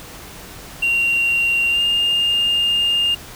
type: tone with pitch glide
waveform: triangle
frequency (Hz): 2761 to 2817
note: F7 to F7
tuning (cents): -20 to +14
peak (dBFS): -12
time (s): 0.82-3.15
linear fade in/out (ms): 10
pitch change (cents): +34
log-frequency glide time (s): 1.69-1.81
effects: tanh soft clip ceiling -11 dBFS + pink hiss -37 dBFS RMS until 3.35 s